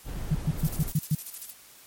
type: noise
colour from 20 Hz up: brown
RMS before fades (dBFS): -33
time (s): 0.04-0.93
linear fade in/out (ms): 50
type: tone bursts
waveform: sine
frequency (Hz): 153.7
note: D#3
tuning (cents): -21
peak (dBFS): -20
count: 6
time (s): 0.31-1.15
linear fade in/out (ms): 5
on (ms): 40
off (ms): 120
type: noise with tremolo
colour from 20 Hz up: violet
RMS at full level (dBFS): -34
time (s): 0.57-1.54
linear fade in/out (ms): 50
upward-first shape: square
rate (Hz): 13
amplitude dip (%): 70
effects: white hiss -52 dBFS RMS until 1.86 s + MP3 64 kbps